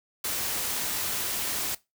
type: noise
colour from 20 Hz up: white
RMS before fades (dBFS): -30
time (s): 0.24-1.75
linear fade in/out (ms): 5
effects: noise-tail reverb RT60 0.2 s tail -19 dB re dry